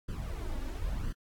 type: noise with flanger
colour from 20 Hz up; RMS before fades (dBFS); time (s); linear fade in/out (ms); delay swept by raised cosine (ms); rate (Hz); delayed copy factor
brown; -35; 0.08-1.13; 10; 0.64 to 3.54; 0.99; +0.75
effects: AAC 64 kbps